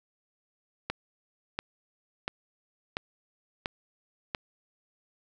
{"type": "click train", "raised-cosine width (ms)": 0.3, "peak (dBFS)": -14, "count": 6, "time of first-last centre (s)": [0.9, 4.348], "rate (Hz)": 1.45, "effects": []}